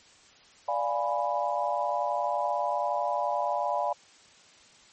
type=chord; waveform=sine; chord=D diminished seventh; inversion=none; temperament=equal; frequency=587.3 / 698.5 / 830.6 / 987.8 Hz; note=D5 / F5 / Ab5 / Cb6; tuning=0 / 0 / 0 / 0 cents; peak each=-31 dBFS; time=0.68-3.93 s; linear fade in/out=5 ms; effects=white hiss -56 dBFS RMS until 4.92 s + MP3 32 kbps